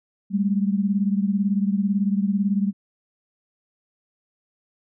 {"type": "beating tone pair", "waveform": "sine", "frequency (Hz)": [196, 214], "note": ["G3", "A3"], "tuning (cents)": [0, -48], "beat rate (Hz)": 18, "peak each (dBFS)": [-20, -24], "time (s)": [0.3, 2.73], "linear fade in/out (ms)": 50, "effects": []}